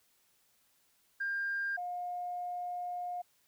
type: tone pair in turn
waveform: sine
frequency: 1600 / 712.7 Hz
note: G6 / F5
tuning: +35 / +35 cents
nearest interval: octave + major second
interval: 1400 cents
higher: first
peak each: -31 / -35 dBFS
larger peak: first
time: 1.2-1.77 / 1.77-3.22 s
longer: second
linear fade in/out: 10 ms
effects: tanh soft clip ceiling -27 dBFS + white hiss -71 dBFS RMS until 3.47 s